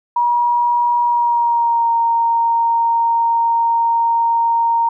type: tone with pitch glide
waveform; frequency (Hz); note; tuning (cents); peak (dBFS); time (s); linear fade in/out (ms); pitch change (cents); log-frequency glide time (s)
sine; 958 to 927; A#5 to A#5; +47 to -10; -12; 0.16-4.89; 5; -57; 1.03-1.92
effects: none